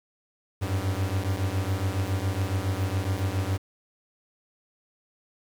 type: beating tone pair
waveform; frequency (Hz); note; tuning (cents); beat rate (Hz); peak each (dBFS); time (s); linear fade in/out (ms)
45% pulse; 92.5 / 99.7; F#2 / G2; 0 / +30; 7.2; -28; 0.61-3.58; 20
effects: 8-bit